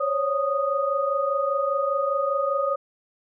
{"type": "tone cluster", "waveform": "sine", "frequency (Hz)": [539, 564, 1240], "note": ["C#5", "C#5", "D#6"], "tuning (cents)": [-49, 30, -6], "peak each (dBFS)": [-27, -25, -25], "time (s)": [0, 2.76], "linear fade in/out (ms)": 10, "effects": []}